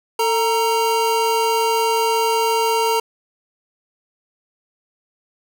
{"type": "tone pair together", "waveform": "square", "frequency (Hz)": [447.2, 932.3], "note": ["A4", "A#5"], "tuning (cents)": [28, 0], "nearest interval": "octave + minor second", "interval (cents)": 1272, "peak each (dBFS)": [-20, -19], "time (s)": [0.19, 3], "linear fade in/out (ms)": 5, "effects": []}